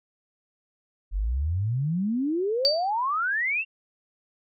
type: exponential sweep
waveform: sine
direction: up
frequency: 43.65 to 2794 Hz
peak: -23 dBFS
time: 1.11-3.65 s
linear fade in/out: 50 ms
type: tone with exponential decay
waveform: sine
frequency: 4615 Hz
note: D8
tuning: 31 cents flat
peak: -15 dBFS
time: 2.65-2.9 s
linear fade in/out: 0 ms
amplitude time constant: 53 ms
effects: none